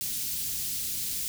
white band-stop noise, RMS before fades -32 dBFS, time 0.01-1.28 s, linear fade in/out 0 ms, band 200 to 3900 Hz, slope 12 dB/octave, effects none

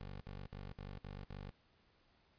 15% pulse tone bursts, 48.67 Hz, G1, 12 cents flat, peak -40 dBFS, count 6, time 0.01-1.505 s, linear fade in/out 0 ms, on 200 ms, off 59 ms, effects pink hiss -72 dBFS RMS until 2.38 s + resampled to 11025 Hz

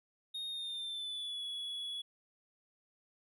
triangle tone with pitch glide, 3709 to 3382 Hz, A#7 to G#7, -9 to +31 cents, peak -37 dBFS, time 0.34-2.02 s, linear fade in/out 10 ms, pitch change -160 cents, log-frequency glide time 0.48-1.43 s, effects none

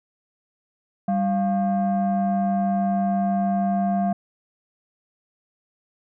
sine tone pair together, 196 / 697.8 Hz, G3 / F5, 0 / -2 cents, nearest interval octave + minor seventh, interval 2198 cents, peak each -19 / -21 dBFS, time 1.08-4.13 s, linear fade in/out 5 ms, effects tanh soft clip ceiling -16 dBFS

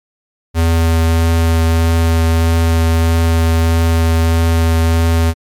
square tone with vibrato, 82.41 Hz, E2, in tune, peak -10 dBFS, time 0.54-5.34 s, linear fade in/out 50 ms, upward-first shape triangle, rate 1.6 Hz, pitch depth 11 cents each way, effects MP3 96 kbps

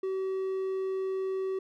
triangle tone, 381 Hz, G4, 49 cents flat, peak -27 dBFS, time 0.03-1.59 s, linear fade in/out 5 ms, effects none

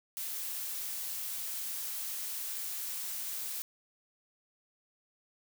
blue noise, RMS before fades -38 dBFS, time 0.17-3.62 s, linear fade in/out 0 ms, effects none

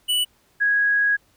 square / sine tone pair in turn, 2960 / 1656 Hz, F#7 / G#6, 0 / -5 cents, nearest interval minor seventh, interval 1005 cents, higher first, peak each -19 / -16 dBFS, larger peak second, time 0.08-0.25 / 0.6-1.17 s, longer second, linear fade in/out 20 ms, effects pink hiss -61 dBFS RMS until 1.36 s

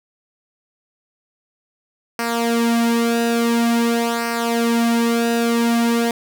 sawtooth tone with flanger, 233.2 Hz, A#3, 1 cent sharp, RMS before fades -18 dBFS, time 2.19-6.11 s, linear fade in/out 2 ms, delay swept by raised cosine 0.28 to 3.38 ms, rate 0.48 Hz, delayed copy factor -0.7, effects none

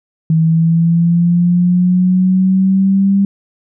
sine linear sweep, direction up, 160 to 198.3 Hz, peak -8 dBFS, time 0.3-3.25 s, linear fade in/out 2 ms, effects none

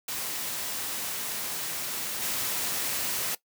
white noise with level steps, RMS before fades -33 / -30 dBFS, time 0.08-3.35 s, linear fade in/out 5 ms, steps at 2.22 s, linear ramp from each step 2 ms, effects noise-tail reverb RT60 0.1 s tail -18 dB re dry + high-pass 100 Hz 12 dB/octave

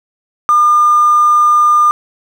triangle tone with hard clipping, 1206 Hz, D6, 46 cents sharp, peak -6 dBFS, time 0.49-1.91 s, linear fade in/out 0 ms, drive 3 dB, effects none

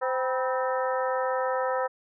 harmonic tone with a mistuned harmonic, 259 Hz, C4, 17 cents flat, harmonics 2 / 3 / 4 / 5 / 6 / 7, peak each -27 / -32 / -32 / -33 / -41 / -38 dBFS, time 0.01-1.88 s, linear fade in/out 20 ms, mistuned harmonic 4, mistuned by -95 cents, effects none

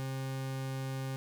40% pulse tone, 133.3 Hz, C3, 33 cents sharp, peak -34 dBFS, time 0-1.16 s, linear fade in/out 0 ms, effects none

